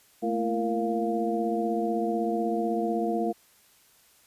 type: tone cluster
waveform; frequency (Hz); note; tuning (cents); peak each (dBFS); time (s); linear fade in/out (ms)
sine; 220.8 / 236.8 / 338.3 / 464.3 / 698; A3 / A#3 / E4 / A#4 / F5; +6 / +27 / +45 / -7 / -1; -30 / -39 / -30 / -31 / -30; 0.22-3.33; 20
effects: white hiss -60 dBFS RMS until 4.26 s + resampled to 32000 Hz